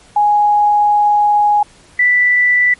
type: tone pair in turn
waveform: sine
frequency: 830.6 / 1975.5 Hz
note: G#5 / B6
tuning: 0 / 0 cents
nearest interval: octave + minor third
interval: 1500 cents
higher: second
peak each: -8 dBFS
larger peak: neither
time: 0.16-1.63 / 1.99-2.74 s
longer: first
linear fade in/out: 5 ms
effects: pink hiss -45 dBFS RMS until 2.79 s + MP3 48 kbps